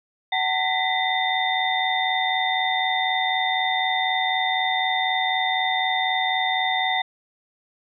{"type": "tone cluster", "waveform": "sine", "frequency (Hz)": [751, 890, 1934, 2018, 3616], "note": ["F#5", "A5", "B6", "B6", "A7"], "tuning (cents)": [26, 20, -37, 37, 47], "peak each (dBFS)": [-24, -30, -30, -26, -26], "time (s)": [0.32, 7.02], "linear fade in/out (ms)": 5, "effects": []}